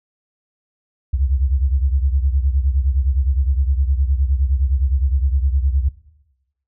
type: beating tone pair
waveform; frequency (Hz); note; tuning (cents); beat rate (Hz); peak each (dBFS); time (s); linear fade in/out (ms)
sine; 65.41 / 75.11; C2 / D2; 0 / +39; 9.7; -16 / -20; 1.13-5.89; 10
effects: noise-tail reverb RT60 0.9 s tail -18 dB re dry